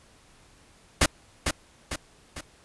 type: noise with echo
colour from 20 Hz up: pink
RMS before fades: -19 dBFS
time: 1.01-1.06 s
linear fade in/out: 5 ms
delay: 450 ms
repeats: 3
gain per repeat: -6 dB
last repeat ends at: 2.41 s
effects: pink hiss -57 dBFS RMS until 2.64 s + resampled to 24000 Hz